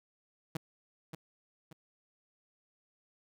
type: tone with echo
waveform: sawtooth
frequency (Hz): 160.5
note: E3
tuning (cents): -46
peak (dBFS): -29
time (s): 0.55-0.57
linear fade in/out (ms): 5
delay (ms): 580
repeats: 2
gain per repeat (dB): -8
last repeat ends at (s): 1.73
effects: none